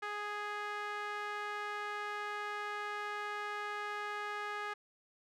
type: tone with band-pass filter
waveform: sawtooth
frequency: 415.3 Hz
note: G#4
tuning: in tune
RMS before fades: -40 dBFS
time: 0.02-4.74 s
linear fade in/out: 10 ms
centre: 1500 Hz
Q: 1.7
effects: none